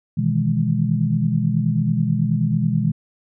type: chord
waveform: sine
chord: E major seventh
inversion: second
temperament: equal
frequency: 123.47 / 155.56 / 164.81 / 207.7 Hz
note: B2 / D#3 / E3 / G#3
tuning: 0 / 0 / 0 / 0 cents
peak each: -22 dBFS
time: 0.17-2.92 s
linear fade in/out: 10 ms
effects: none